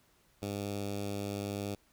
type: tone with notch filter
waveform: 10% pulse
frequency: 101 Hz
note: G#2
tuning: 48 cents flat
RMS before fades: -37 dBFS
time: 0.42-1.75 s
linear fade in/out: 5 ms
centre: 1600 Hz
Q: 1.3
effects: pink hiss -68 dBFS RMS until 1.92 s